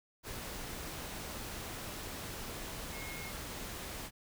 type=tone in noise; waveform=sine; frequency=2159 Hz; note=C#7; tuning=46 cents flat; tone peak=-46 dBFS; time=2.91-3.33 s; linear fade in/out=50 ms; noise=pink; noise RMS=-43 dBFS; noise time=0.23-4.11 s; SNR=-6 dB; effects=none